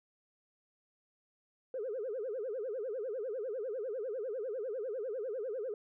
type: tone with vibrato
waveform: sine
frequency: 466.2 Hz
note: A#4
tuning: in tune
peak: -34 dBFS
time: 1.74-5.74 s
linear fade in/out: 2 ms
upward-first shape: sine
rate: 10 Hz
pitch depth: 250 cents each way
effects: tanh soft clip ceiling -31 dBFS